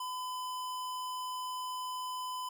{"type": "tone", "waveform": "square", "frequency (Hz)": 1009, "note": "B5", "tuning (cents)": 37, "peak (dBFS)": -37, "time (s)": [0, 2.49], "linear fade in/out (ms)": 5, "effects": []}